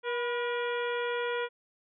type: harmonic tone with a mistuned harmonic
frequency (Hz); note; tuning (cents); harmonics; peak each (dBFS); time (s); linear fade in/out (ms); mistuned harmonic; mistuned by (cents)
479.1; A#4; +47; 1 / 2 / 3 / 4 / 5 / 6 / 7; -31 / -37 / -37 / -41 / -42 / -48 / -44; 0.03-1.49; 50; 2; +45
effects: none